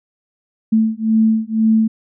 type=beating tone pair; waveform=sine; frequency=220 / 222 Hz; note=A3 / A3; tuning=0 / +16 cents; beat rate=2 Hz; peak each=-15 dBFS; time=0.72-1.88 s; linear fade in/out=10 ms; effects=none